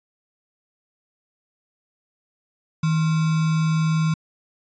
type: tone with sample-and-hold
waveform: sine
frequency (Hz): 159.6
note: D#3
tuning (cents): +44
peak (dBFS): -17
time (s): 2.83-4.14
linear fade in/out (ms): 5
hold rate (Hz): 1225
effects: resampled to 16000 Hz